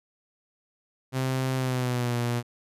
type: tone with pitch glide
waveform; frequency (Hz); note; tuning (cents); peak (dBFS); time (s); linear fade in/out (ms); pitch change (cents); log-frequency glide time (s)
sawtooth; 130.81 to 119.95; C3 to A#2; 0 to +50; -21; 1.12-2.43; 50; -150; 1.56-2.16
effects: resampled to 32000 Hz